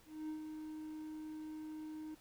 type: tone with ADSR envelope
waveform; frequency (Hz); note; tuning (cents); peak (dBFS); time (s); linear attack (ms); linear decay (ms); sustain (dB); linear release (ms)
triangle; 310.1; D#4; -6; -37; 0.05-2.15; 240; 99; -5; 10
effects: pink hiss -66 dBFS RMS until 2.2 s